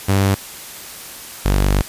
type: tone pair in turn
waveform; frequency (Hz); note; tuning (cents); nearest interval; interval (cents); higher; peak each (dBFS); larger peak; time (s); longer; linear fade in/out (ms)
sawtooth; 98 / 48.83; G2 / G1; 0 / -6; octave; 1206; first; -9; neither; 0.08-0.35 / 1.45-1.82; second; 10
effects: white hiss -34 dBFS RMS until 1.88 s + resampled to 32000 Hz